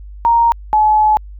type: tone pair in turn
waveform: sine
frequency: 932.3 / 855.5 Hz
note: A#5 / A5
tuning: 0 / -49 cents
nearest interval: minor second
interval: 149 cents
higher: first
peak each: -8 dBFS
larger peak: neither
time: 0.25-0.52 / 0.73-1.17 s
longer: second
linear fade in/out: 0 ms
effects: added 50 Hz sine -30 dBFS peak until 1.39 s